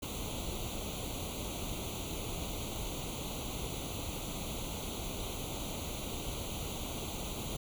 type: noise with comb filter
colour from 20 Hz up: pink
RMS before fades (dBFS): -39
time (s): 0.02-7.57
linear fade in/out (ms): 10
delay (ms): 0.29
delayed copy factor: +0.95
effects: none